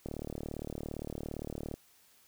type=click train; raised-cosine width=2 ms; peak=-25 dBFS; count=64; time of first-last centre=0.06-1.74 s; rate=37.5 Hz; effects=white hiss -64 dBFS RMS until 2.27 s